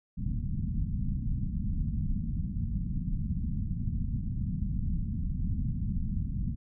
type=low-pass noise; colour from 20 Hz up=pink; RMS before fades=-31 dBFS; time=0.17-6.56 s; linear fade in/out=20 ms; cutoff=230 Hz; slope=48 dB/octave; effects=none